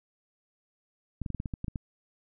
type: clicks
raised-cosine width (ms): 5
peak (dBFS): -21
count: 10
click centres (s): 1.217 / 1.262 / 1.303 / 1.347 / 1.401 / 1.458 / 1.538 / 1.644 / 1.682 / 1.758
effects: none